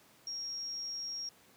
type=tone; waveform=sine; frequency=5588 Hz; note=F8; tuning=in tune; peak=-37 dBFS; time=0.27-1.29 s; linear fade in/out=2 ms; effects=pink hiss -62 dBFS RMS until 1.56 s + high-pass 150 Hz 12 dB/octave